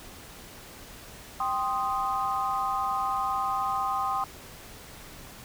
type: chord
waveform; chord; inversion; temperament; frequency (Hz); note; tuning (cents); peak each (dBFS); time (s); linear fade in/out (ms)
sine; C minor; second; equal; 784 / 1046.5 / 1244.5; G5 / C6 / Eb6; 0 / 0 / 0; -30; 1.4-4.24; 2
effects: pink hiss -46 dBFS RMS until 5.44 s